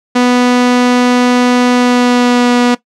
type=tone with pitch glide; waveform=sawtooth; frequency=246.9 to 243.9 Hz; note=B3 to B3; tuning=0 to -21 cents; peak=-3 dBFS; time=0.15-2.75 s; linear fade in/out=10 ms; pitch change=-21 cents; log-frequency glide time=1.73-2.52 s; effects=noise-tail reverb RT60 0.1 s tail -17 dB re dry + low-pass 6000 Hz 12 dB/octave